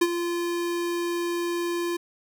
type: tone with ADSR envelope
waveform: square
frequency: 345.3 Hz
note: F4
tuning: 20 cents flat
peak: -16 dBFS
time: 0.01-1.97 s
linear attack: 9 ms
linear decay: 47 ms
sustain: -10 dB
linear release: 9 ms
effects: none